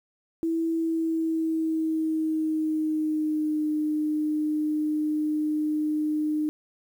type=tone with pitch glide; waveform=sine; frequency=328.3 to 304.6 Hz; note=E4 to D#4; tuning=-7 to -37 cents; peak=-23 dBFS; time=0.43-6.49 s; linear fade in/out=0 ms; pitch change=-130 cents; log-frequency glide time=0.7-3.68 s; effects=9-bit